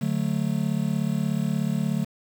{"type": "chord", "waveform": "triangle", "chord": "D major", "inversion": "none", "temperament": "just", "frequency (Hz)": [146.83, 183.54, 220.2], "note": ["D3", "F#3", "A3"], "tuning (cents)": [0, -14, 2], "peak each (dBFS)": -25, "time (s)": [0.01, 2.05], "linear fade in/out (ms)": 10, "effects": ["7-bit"]}